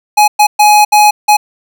square tone bursts at uneven times, 839 Hz, G#5, 17 cents sharp, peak -4 dBFS, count 5, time 0.17-0.28 / 0.39-0.47 / 0.59-0.85 / 0.92-1.11 / 1.28-1.37 s, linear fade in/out 10 ms, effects none

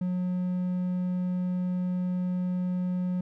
triangle tone, 181 Hz, F#3, 38 cents flat, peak -24 dBFS, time 0.01-3.21 s, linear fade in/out 5 ms, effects none

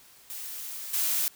blue noise with level steps, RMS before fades -38 / -27 dBFS, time 0.3-1.28 s, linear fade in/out 0 ms, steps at 0.93 s, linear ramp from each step 10 ms, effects white hiss -55 dBFS RMS until 1.35 s

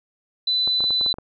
sine tone, 4000 Hz, B7, 21 cents sharp, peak -18 dBFS, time 0.47-1.13 s, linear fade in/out 5 ms
clicks, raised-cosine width 1 ms, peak -20 dBFS, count 8, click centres 0.676 / 0.806 / 0.84 / 0.907 / 1.011 / 1.062 / 1.141 / 1.185 s
effects none

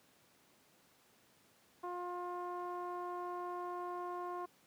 sawtooth tone with low-pass filter, 354.9 Hz, F4, 28 cents sharp, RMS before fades -42 dBFS, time 1.83-4.46 s, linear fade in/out 10 ms, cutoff 1000 Hz, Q 4.1, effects pink hiss -68 dBFS RMS until 4.66 s + high-pass 150 Hz 12 dB/octave

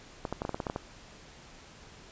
clicks, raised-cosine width 1 ms, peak -18 dBFS, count 10, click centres 0.252 / 0.326 / 0.419 / 0.451 / 0.493 / 0.545 / 0.602 / 0.668 / 0.699 / 0.761 s, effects pink hiss -52 dBFS RMS until 2.11 s + resampled to 16000 Hz

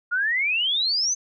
sine exponential sweep, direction up, 1395 to 6320 Hz, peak -20 dBFS, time 0.11-1.15 s, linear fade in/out 20 ms, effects none

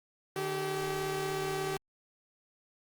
sawtooth tone cluster, 151.1 / 385.5 / 422.1 Hz, D3 / G4 / G#4, +50 / -29 / +28 cents, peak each -36 / -29 / -38 dBFS, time 0.36-1.77 s, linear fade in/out 2 ms, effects Opus 32 kbps

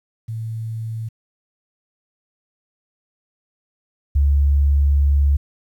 sine tone pair in turn, 112.5 / 70.87 Hz, A2 / C#2, +39 / +39 cents, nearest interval minor sixth, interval 800 cents, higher first, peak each -24 / -12 dBFS, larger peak second, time 0.28-1.09 / 4.15-5.37 s, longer second, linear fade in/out 10 ms, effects 9-bit

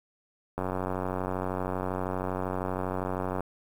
click train, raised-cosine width 1 ms, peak -17 dBFS, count 263, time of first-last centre 0.58-3.406 s, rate 92.7 Hz, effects 8-bit

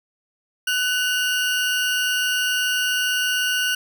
40% pulse tone pair together, 1494.9 / 2822 Hz, F#6 / F7, +17 / +17 cents, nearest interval major seventh, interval 1100 cents, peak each -21 / -22 dBFS, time 0.67-3.75 s, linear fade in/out 5 ms, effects none

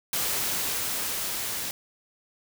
white noise with level ramp, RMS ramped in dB -27 to -32 dBFS, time 0.13-1.71 s, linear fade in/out 2 ms, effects none

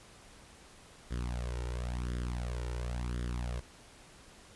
sawtooth tone with flanger, 60.4 Hz, B1, 38 cents flat, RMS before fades -36 dBFS, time 1.1-3.61 s, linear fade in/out 20 ms, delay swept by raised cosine 0.58 to 2.18 ms, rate 0.95 Hz, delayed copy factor +0.85, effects pink hiss -56 dBFS RMS until 4.55 s + resampled to 24000 Hz

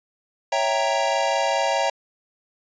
square chord, C# diminished seventh, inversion none, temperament equal, 554.4 / 659.3 / 784 / 932.3 Hz, C#5 / E5 / G5 / Bb5, 0 / 0 / 0 / 0 cents, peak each -26 dBFS, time 0.52-1.9 s, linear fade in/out 5 ms, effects resampled to 16000 Hz

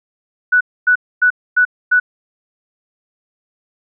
sine tone bursts, 1480 Hz, F#6, in tune, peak -8 dBFS, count 5, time 0.52-2 s, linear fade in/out 10 ms, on 88 ms, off 260 ms, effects none

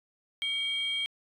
sine tone pair together, 2266 / 3211 Hz, C#7 / G7, +37 / +41 cents, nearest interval tritone, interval 604 cents, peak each -33 / -28 dBFS, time 0.42-1.06 s, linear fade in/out 0 ms, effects tanh soft clip ceiling -24 dBFS

